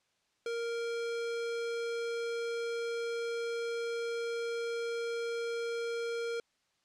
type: tone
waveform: square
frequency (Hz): 466.2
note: A#4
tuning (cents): 0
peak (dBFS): -34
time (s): 0.46-6.4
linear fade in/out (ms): 2
effects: white hiss -75 dBFS RMS until 6.84 s + low-pass 6000 Hz 12 dB/octave